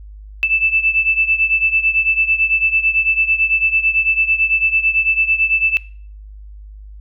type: beating tone pair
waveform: sine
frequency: 2637 / 2646 Hz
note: E7 / E7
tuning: 0 / +6 cents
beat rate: 9 Hz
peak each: -15 / -18 dBFS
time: 0.43-5.77 s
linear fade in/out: 0 ms
effects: noise-tail reverb RT60 0.5 s tail -21 dB re dry + added 51 Hz sine -33 dBFS peak until 7 s